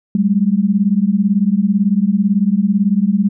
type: beating tone pair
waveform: sine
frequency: 192.1 / 210.1 Hz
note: G3 / G#3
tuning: -35 / +20 cents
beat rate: 18 Hz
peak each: -14 dBFS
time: 0.15-3.29 s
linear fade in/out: 2 ms
effects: none